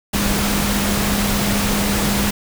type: tone in noise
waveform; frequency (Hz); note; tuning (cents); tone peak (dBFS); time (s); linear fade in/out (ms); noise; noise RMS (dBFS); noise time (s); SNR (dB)
sine; 202.9; G#3; -40; -20; 0.13-2.31; 10; pink; -20; 0.13-2.31; -3
effects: none